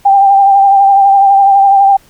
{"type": "tone with vibrato", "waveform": "sine", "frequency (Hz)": 790, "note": "G5", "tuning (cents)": 13, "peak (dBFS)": -3, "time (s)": [0.05, 1.97], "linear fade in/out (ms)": 10, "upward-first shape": "triangle", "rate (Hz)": 12, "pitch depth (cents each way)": 37, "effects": ["pink hiss -46 dBFS RMS until 2.09 s"]}